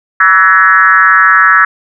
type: tone with frequency modulation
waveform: sine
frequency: 1504 Hz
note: F#6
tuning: 28 cents sharp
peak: -3 dBFS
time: 0.2-1.65 s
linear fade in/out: 5 ms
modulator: 182 Hz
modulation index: 1.8
effects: none